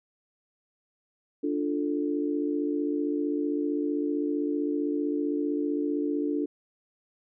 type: chord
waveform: sine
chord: D minor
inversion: none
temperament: equal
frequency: 293.7 / 349.2 / 440 Hz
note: D4 / F4 / A4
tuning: 0 / 0 / 0 cents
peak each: -27 / -32 / -33 dBFS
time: 1.43-6.46 s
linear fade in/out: 10 ms
effects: none